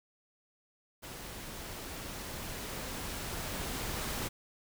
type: noise with level ramp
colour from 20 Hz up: pink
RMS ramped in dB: -45 to -36 dBFS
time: 1.02-4.29 s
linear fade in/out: 20 ms
effects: none